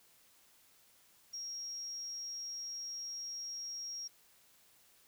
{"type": "tone", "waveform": "sine", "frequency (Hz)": 5600, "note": "F8", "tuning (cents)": 4, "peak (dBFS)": -40, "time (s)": [1.33, 4.08], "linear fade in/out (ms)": 10, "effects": ["white hiss -66 dBFS RMS until 5.07 s"]}